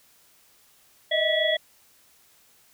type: tone cluster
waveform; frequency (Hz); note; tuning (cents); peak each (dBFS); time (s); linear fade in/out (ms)
sine; 616 / 642 / 1949 / 3350; D#5 / E5 / B6 / G#7; -17 / -46 / -23 / +14; -26; 1.11-1.57; 10
effects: white hiss -59 dBFS RMS until 2.73 s